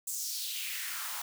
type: noise with high-pass filter sweep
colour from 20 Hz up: white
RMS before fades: -37 dBFS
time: 0.07-1.22 s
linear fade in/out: 5 ms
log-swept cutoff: 7800 to 850 Hz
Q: 2.8
effects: none